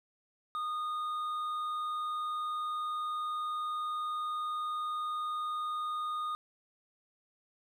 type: tone with hard clipping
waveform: sine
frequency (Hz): 1230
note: D#6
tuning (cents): -20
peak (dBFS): -34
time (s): 0.55-6.35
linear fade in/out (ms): 0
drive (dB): 4
effects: none